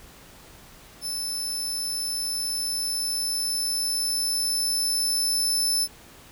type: tone with level ramp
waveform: 25% pulse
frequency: 5274 Hz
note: E8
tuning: in tune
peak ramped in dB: -23 to -16 dBFS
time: 1.01-5.88 s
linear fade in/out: 50 ms
effects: pink hiss -49 dBFS RMS until 6.31 s